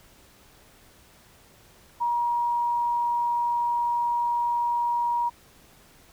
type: tone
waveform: sine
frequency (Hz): 952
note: A#5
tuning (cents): +36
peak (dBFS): -22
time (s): 2-5.3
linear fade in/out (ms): 20
effects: pink hiss -55 dBFS RMS until 6.12 s